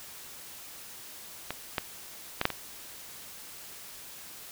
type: clicks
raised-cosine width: 0.3 ms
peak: -16 / -11 / -10 / -6 / -17 dBFS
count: 5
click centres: 1.506 / 1.782 / 2.414 / 2.454 / 2.503 s
effects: white hiss -46 dBFS RMS until 4.51 s